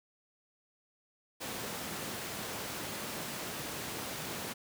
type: high-pass noise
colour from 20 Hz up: pink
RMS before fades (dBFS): -40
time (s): 1.4-4.54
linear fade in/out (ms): 20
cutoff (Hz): 140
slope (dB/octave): 12
effects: none